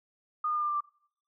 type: tone with pitch steps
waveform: sine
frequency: 1226 / 1216.1 / 1206.3 / 1196.6 / 1187 / 1177.4 Hz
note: D#6 / D#6 / D6 / D6 / D6 / D6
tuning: -26 / -40 / +46 / +32 / +18 / +4 cents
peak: -27 dBFS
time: 0.44-0.806 s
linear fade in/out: 5 ms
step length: 61 ms
effects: noise-tail reverb RT60 0.6 s tail -23 dB re dry